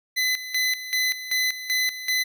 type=tone with tremolo; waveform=25% pulse; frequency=2017 Hz; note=B6; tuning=36 cents sharp; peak=-17 dBFS; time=0.16-2.24 s; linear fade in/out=20 ms; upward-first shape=square; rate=2.6 Hz; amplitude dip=75%; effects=none